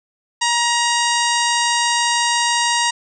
harmonic tone, 946 Hz, A#5, 25 cents sharp, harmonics 1 / 2 / 3 / 4 / 5 / 6 / 7 / 8 / 9, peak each -19 / -22 / -24 / -25 / -26 / -27 / -27 / -28 / -29 dBFS, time 0.41-2.91 s, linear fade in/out 10 ms, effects none

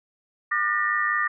sine tone cluster, 1203 / 1440 / 1805 / 1910 Hz, D6 / F#6 / A6 / A#6, +41 / -47 / +44 / +42 cents, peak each -25 / -34 / -25 / -27 dBFS, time 0.51-1.28 s, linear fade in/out 10 ms, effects none

